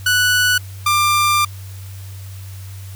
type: tone pair in turn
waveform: sawtooth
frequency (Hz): 1480 / 1190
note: F#6 / D6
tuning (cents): 0 / +22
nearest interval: major third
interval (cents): 378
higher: first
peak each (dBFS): -9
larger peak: neither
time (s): 0.06-0.58 / 0.86-1.45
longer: second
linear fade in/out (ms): 5
effects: added 96 Hz sine -30 dBFS peak until 2.95 s + white hiss -43 dBFS RMS until 2.95 s